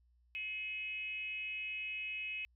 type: tone with frequency modulation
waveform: sine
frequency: 2545 Hz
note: D#7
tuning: 39 cents sharp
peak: -38 dBFS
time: 0.35-2.45 s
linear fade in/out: 0 ms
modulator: 398 Hz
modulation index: 0.51
effects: added 60 Hz sine -67 dBFS peak until 2.55 s